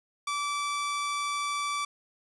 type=tone; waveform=sawtooth; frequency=1159 Hz; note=D6; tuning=23 cents flat; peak=-25 dBFS; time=0.27-1.85 s; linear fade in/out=5 ms; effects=resampled to 24000 Hz + 10-bit